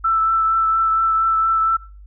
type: tone with vibrato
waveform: sine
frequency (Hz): 1325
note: E6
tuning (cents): +9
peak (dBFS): -14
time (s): 0.04-1.77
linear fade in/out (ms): 10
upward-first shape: triangle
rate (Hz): 4.3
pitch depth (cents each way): 16
effects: noise-tail reverb RT60 0.4 s tail -21 dB re dry + added 50 Hz sine -38 dBFS peak until 2.06 s